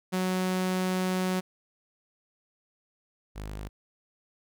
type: tone pair in turn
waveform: sawtooth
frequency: 185 / 51.56 Hz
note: F#3 / G#1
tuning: 0 / -12 cents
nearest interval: octave + minor seventh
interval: 2212 cents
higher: first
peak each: -22 / -32 dBFS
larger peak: first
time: 0.12-1.41 / 3.35-3.69 s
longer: first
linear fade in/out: 20 ms
effects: none